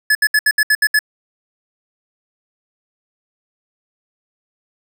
square tone bursts, 1715 Hz, A6, 45 cents flat, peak -11 dBFS, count 8, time 0.1-0.991 s, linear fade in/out 5 ms, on 51 ms, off 69 ms, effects none

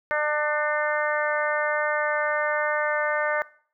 harmonic tone, 299.9 Hz, D4, 36 cents sharp, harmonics 2 / 3 / 4 / 5 / 6 / 7, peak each -26 / -31 / -31 / -28 / -29 / -34 dBFS, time 0.11-3.42 s, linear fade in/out 0 ms, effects noise-tail reverb RT60 0.5 s tail -20 dB re dry

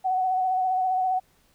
sine tone with vibrato, 746 Hz, F#5, 14 cents sharp, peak -21 dBFS, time 0.04-1.2 s, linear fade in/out 20 ms, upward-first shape sine, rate 15 Hz, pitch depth 28 cents each way, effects pink hiss -63 dBFS RMS until 1.54 s

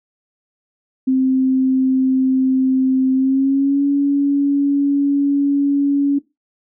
sine tone with pitch glide, 261.6 to 282 Hz, C4 to C#4, 0 to +30 cents, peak -12 dBFS, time 1.07-6.19 s, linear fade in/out 10 ms, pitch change +130 cents, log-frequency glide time 3.13-3.84 s, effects noise-tail reverb RT60 0.2 s tail -17 dB re dry

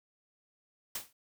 white noise with exponential decay, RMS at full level -33 dBFS, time 0.95-1.13 s, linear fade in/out 5 ms, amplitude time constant 37 ms, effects none

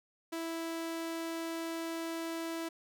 sawtooth tone, 329.6 Hz, E4, in tune, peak -32 dBFS, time 0.32-2.69 s, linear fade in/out 10 ms, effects none

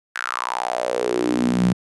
sawtooth tone with high-pass filter sweep, 60.9 Hz, B1, 24 cents flat, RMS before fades -22 dBFS, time 0.15-1.73 s, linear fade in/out 5 ms, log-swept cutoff 1600 to 160 Hz, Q 5.7, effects resampled to 24000 Hz

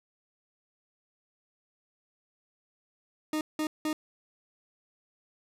40% pulse tone bursts, 308.3 Hz, D#4, 16 cents flat, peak -27 dBFS, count 3, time 3.33-3.93 s, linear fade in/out 2 ms, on 80 ms, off 180 ms, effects resampled to 32000 Hz

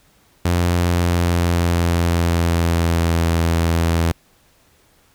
sawtooth tone with pitch glide, 87.31 to 83.37 Hz, F2 to E2, 0 to +20 cents, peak -11 dBFS, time 0.45-4.12 s, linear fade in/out 5 ms, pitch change -80 cents, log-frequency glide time 0.79-3.31 s, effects pink hiss -56 dBFS RMS until 5.14 s

